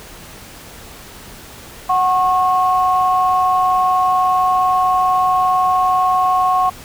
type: tone pair together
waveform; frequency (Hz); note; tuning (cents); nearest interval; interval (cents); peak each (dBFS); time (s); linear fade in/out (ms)
sine; 740 / 1090; F#5 / C#6; 0 / -29; perfect fifth; 671; -14; 1.89-6.7; 10
effects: tanh soft clip ceiling -4 dBFS + pink hiss -37 dBFS RMS until 6.84 s